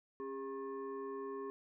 sine tone with frequency modulation, 404.1 Hz, G#4, 47 cents flat, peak -40 dBFS, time 0.2-1.5 s, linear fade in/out 0 ms, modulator 678 Hz, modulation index 0.83, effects none

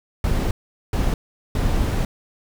brown noise bursts at uneven times, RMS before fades -20 dBFS, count 3, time 0.24-0.51 / 0.93-1.14 / 1.55-2.05 s, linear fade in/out 2 ms, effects none

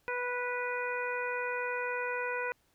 harmonic tone, 491.9 Hz, B4, 7 cents flat, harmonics 1 / 2 / 3 / 4 / 5, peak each -36 / -38 / -37 / -41 / -40 dBFS, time 0.08-2.52 s, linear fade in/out 0 ms, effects pink hiss -71 dBFS RMS until 2.74 s

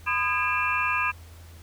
sine tone cluster, 1010 / 1229 / 1637 / 2392 / 2670 Hz, B5 / D#6 / G#6 / D7 / E7, +39 / -22 / -25 / +31 / +22 cents, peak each -29 dBFS, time 0.06-1.12 s, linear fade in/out 20 ms, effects added 83 Hz sine -44 dBFS peak until 1.62 s + pink hiss -53 dBFS RMS until 1.62 s

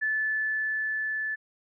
sine tone with level ramp, 1741 Hz, A6, 19 cents flat, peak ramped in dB -24 to -28 dBFS, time 0.01-1.36 s, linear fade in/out 20 ms, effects none

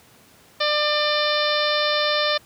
harmonic tone, 597 Hz, D5, 28 cents sharp, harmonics 1 / 2 / 3 / 4 / 5 / 6 / 7 / 8 / 9, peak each -23 / -26 / -27 / -30 / -31 / -26 / -29 / -31 / -33 dBFS, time 0.6-2.38 s, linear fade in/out 10 ms, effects pink hiss -52 dBFS RMS until 2.45 s + high-pass 100 Hz 12 dB/octave

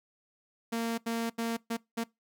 sawtooth tone bursts at uneven times, 230 Hz, A#3, 23 cents flat, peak -26 dBFS, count 5, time 0.72-0.98 / 1.06-1.3 / 1.38-1.57 / 1.7-1.77 / 1.97-2.04 s, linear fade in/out 10 ms, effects noise-tail reverb RT60 0.2 s tail -23 dB re dry

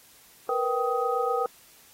sine tone cluster, 468.2 / 496.2 / 778 / 1255 Hz, A#4 / B4 / G5 / D#6, +8 / +8 / -13 / +15 cents, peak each -29 dBFS, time 0.49-1.46 s, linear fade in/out 2 ms, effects white hiss -55 dBFS RMS until 1.93 s + AAC 48 kbps

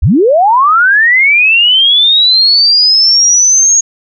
sine linear sweep, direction up, 45.29 to 6650 Hz, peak -4 dBFS, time 0.02-3.81 s, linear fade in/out 10 ms, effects none

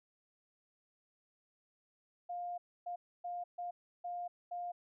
sine tone bursts at uneven times, 705 Hz, F5, 16 cents sharp, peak -38 dBFS, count 6, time 2.29-2.58 / 2.86-2.96 / 3.24-3.44 / 3.58-3.71 / 4.04-4.28 / 4.51-4.72 s, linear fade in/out 10 ms, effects none

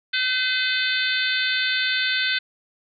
harmonic tone with a mistuned harmonic, 510 Hz, C5, 44 cents flat, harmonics 3 / 4 / 5 / 6 / 7 / 8 / 9, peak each -24 / -29 / -29 / -31 / -26 / -31 / -32 dBFS, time 0.13-2.39 s, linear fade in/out 10 ms, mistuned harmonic 9, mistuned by -43 cents, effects none

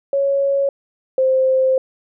sine tone pair in turn, 554.4 / 523.3 Hz, C#5 / C5, 0 / 0 cents, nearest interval minor second, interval 100 cents, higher first, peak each -14 / -12 dBFS, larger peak second, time 0.13-0.69 / 1.18-1.78 s, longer second, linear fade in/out 2 ms, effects none

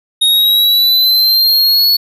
square exponential sweep, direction up, 3729 to 4410 Hz, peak -8 dBFS, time 0.21-1.97 s, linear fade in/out 10 ms, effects none

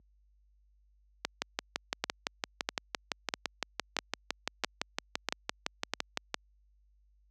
two click trains, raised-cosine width 0.2 ms, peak -12 / -11 dBFS, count 31 / 7, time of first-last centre 1.25-6.343 / 2.04-5.936 s, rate 5.89 / 1.54 Hz, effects added 50 Hz sine -40 dBFS peak until 7.3 s + high-pass 200 Hz 12 dB/octave

